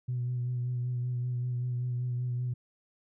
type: tone with vibrato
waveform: sine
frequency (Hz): 123.47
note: B2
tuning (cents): 0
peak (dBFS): -28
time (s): 0.08-2.54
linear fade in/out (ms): 10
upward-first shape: sine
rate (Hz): 5.2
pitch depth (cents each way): 24
effects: tanh soft clip ceiling -25 dBFS